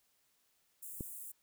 white high-pass noise, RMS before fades -47 dBFS, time 0.82-1.32 s, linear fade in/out 10 ms, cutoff 7700 Hz, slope 48 dB/octave
click, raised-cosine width 3 ms, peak -27 dBFS, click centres 1.008 s
effects white hiss -75 dBFS RMS until 1.42 s

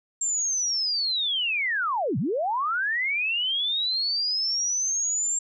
sine linear two-way sweep, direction down then up, 7450 to 110 to 7450 Hz, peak -23 dBFS, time 0.21-5.39 s, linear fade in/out 5 ms, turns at 2.18 s, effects none

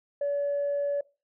sine tone, 571 Hz, D5, 49 cents flat, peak -24 dBFS, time 0.21-1.01 s, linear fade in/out 5 ms, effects noise-tail reverb RT60 0.3 s tail -22 dB re dry + tanh soft clip ceiling -22 dBFS

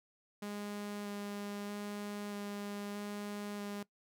sawtooth tone with vibrato, 204.7 Hz, G#3, 25 cents flat, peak -36 dBFS, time 0.42-3.83 s, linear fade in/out 5 ms, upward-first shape square, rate 0.79 Hz, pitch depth 8 cents each way, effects noise-tail reverb RT60 0.1 s tail -20 dB re dry

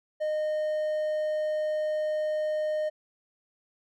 triangle tone, 614 Hz, D#5, 23 cents flat, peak -24 dBFS, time 0.2-2.9 s, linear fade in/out 20 ms, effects none

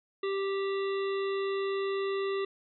harmonic tone, 392 Hz, G4, in tune, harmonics 1 / 3 / 5 / 7 / 9 / 10, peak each -29 / -39 / -43 / -46 / -48 / -49 dBFS, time 0.23-2.45 s, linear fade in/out 5 ms, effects none

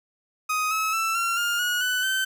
30% pulse tone with pitch steps, 1253 / 1290.5 / 1329 / 1368.8 / 1409.7 / 1451.8 / 1495.2 / 1540 Hz, D#6 / E6 / E6 / F6 / F6 / F#6 / F#6 / G6, +12 / -37 / +14 / -35 / +16 / -33 / +18 / -31 cents, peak -20 dBFS, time 0.49-2.25 s, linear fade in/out 10 ms, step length 220 ms, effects none

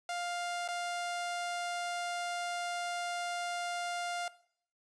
sawtooth tone with dropouts, 701 Hz, F5, 6 cents sharp, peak -31 dBFS, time 0.09-4.28 s, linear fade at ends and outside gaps 2 ms, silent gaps 0.678-0.686 s, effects noise-tail reverb RT60 0.6 s tail -18 dB re dry + resampled to 22050 Hz

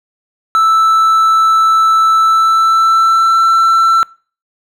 triangle tone with pitch glide, 1318.5 to 1340 Hz, E6 to E6, 0 to +28 cents, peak -5 dBFS, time 0.55-4.03 s, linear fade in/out 0 ms, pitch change +28 cents, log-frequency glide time 2.18-3.44 s, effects noise-tail reverb RT60 0.4 s tail -24 dB re dry

